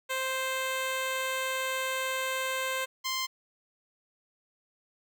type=tone pair in turn; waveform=10% pulse; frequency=523.3 / 1046.6 Hz; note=C5 / C6; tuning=0 / 0 cents; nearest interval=octave; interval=1200 cents; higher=second; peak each=-21 dBFS; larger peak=neither; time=0.09-2.86 / 3.04-3.27 s; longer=first; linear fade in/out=20 ms; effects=none